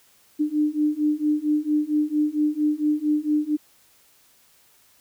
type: beating tone pair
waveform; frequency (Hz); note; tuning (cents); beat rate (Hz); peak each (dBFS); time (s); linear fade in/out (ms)
sine; 298.3 / 302.7; D4 / D#4; +27 / -48; 4.4; -23 / -22; 0.39-3.57; 20
effects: white hiss -58 dBFS RMS until 5 s